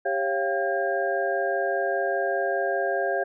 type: tone cluster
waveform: sine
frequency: 394.6 / 548 / 688 / 773 / 1613 Hz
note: G4 / C#5 / F5 / G5 / G6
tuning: +11 / -20 / -26 / -24 / +49 cents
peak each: -29 / -28 / -27 / -35 / -30 dBFS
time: 0.05-3.24 s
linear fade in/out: 10 ms
effects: none